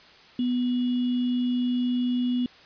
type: tone with sample-and-hold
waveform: sine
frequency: 246.9 Hz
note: B3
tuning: in tune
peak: -22 dBFS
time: 0.39-2.46 s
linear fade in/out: 2 ms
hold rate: 3150 Hz
effects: white hiss -51 dBFS RMS until 2.65 s + resampled to 11025 Hz